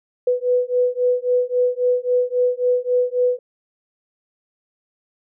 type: beating tone pair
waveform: sine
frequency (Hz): 493.9 / 497.6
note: B4 / B4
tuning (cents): 0 / +13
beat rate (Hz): 3.7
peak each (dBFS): -19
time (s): 0.27-3.39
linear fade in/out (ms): 5
effects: none